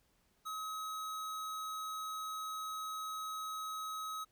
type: tone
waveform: square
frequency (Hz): 1275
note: D#6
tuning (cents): +42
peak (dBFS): -40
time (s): 0.45-4.25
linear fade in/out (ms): 20
effects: pink hiss -74 dBFS RMS until 4.31 s